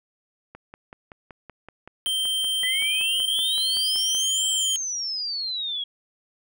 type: click train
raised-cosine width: 0.5 ms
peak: -26 dBFS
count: 20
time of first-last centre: 0.55-4.148 s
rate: 5.28 Hz
type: tone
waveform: square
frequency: 3136 Hz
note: G7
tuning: in tune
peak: -23 dBFS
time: 2.06-4.76 s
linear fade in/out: 0 ms
type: exponential two-way sweep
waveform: sine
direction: up then down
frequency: 1956 to 7770 to 3285 Hz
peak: -26 dBFS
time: 2.63-5.84 s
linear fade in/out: 5 ms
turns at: 4.49 s
effects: none